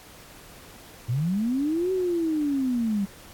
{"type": "linear two-way sweep", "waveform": "sine", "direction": "up then down", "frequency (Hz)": [110, 380, 192.1], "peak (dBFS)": -22, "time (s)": [1.08, 3.06], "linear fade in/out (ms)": 20, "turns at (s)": 1.92, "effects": ["pink hiss -48 dBFS RMS until 3.33 s", "AAC 64 kbps"]}